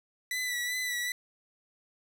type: tone with vibrato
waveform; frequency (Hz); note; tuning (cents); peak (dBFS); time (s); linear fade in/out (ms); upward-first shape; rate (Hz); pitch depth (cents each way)
sawtooth; 1975.5; B6; 0; -27; 0.31-1.12; 2; sine; 2.6; 34
effects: 11-bit